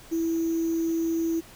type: tone with sample-and-hold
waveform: sine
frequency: 329.6 Hz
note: E4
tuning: in tune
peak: -23 dBFS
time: 0.11-1.41 s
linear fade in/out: 20 ms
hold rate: 6300 Hz
effects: pink hiss -49 dBFS RMS until 1.55 s